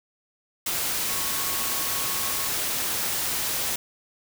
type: tone in noise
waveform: sine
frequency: 1100 Hz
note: C#6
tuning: 14 cents flat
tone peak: -38 dBFS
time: 1.09-2.48 s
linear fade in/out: 5 ms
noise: white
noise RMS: -27 dBFS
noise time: 0.66-3.76 s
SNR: -14 dB
effects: none